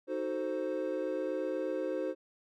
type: chord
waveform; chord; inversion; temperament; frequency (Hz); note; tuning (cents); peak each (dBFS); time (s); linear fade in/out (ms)
triangle; D# diminished seventh; none; equal with one note detuned; 311.1 / 371.9 / 440 / 523.3; D#4 / F#4 / A4 / C5; 0 / +9 / 0 / 0; -36 / -36 / -39 / -33; 0.07-2.15; 50
effects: none